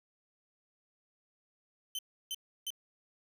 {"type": "tone bursts", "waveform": "sawtooth", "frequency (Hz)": 3069, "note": "G7", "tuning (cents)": -37, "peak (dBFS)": -32, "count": 3, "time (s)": [1.95, 2.704], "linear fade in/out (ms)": 2, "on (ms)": 38, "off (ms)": 320, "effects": []}